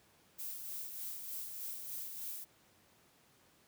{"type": "noise with tremolo", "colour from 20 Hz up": "violet", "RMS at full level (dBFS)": -42, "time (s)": [0.38, 2.45], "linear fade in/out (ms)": 20, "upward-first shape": "sine", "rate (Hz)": 3.3, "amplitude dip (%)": 40, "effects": ["pink hiss -67 dBFS RMS until 3.67 s", "high-pass 100 Hz 12 dB/octave"]}